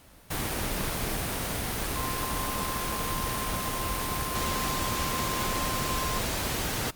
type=tone in noise; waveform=sine; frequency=1046.5 Hz; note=C6; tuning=in tune; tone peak=-33 dBFS; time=1.95-6.2 s; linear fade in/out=10 ms; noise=pink; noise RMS=-30 dBFS; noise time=0.3-6.91 s; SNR=-6 dB; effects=pink hiss -54 dBFS RMS until 6.95 s + Opus 32 kbps